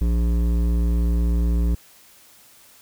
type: tone with hard clipping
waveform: sine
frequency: 58 Hz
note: A#1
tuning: 8 cents flat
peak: -19 dBFS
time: 0.01-1.75 s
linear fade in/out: 5 ms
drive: 12 dB
effects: white hiss -51 dBFS RMS until 2.81 s